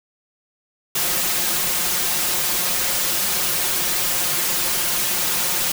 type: noise with comb filter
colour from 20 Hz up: white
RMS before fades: -21 dBFS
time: 0.95-5.72 s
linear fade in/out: 5 ms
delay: 5.6 ms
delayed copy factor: +0.9
effects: none